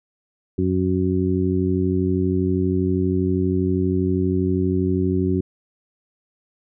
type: harmonic tone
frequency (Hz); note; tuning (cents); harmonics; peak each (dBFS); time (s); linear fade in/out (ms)
92.5; F#2; 0; 1 / 2 / 3 / 4; -23 / -23 / -23 / -23; 0.58-5.41; 5
effects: none